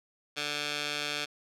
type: tone with band-pass filter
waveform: 15% pulse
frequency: 147.2 Hz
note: D3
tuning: 4 cents sharp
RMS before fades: -34 dBFS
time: 0.36-1.26 s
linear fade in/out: 20 ms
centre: 3500 Hz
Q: 1.3
effects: none